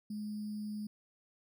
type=tone with sample-and-hold; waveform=sine; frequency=210.6 Hz; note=G#3; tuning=24 cents sharp; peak=-37 dBFS; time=0.1-0.87 s; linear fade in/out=5 ms; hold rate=4900 Hz; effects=none